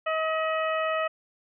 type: harmonic tone with a mistuned harmonic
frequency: 636 Hz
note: D#5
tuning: 38 cents sharp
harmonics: 1 / 2 / 3 / 4 / 5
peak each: -27 / -29 / -34 / -36 / -41 dBFS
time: 0.06-1.08 s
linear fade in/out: 10 ms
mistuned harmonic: 5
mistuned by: -110 cents
effects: none